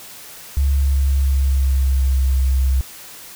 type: tone with pitch glide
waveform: sine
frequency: 69.3 to 65.79 Hz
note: C#2 to C2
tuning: 0 to +10 cents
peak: -13 dBFS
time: 0.57-2.81 s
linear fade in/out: 0 ms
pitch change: -90 cents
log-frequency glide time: 0.68-2.28 s
effects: white hiss -38 dBFS RMS until 3.35 s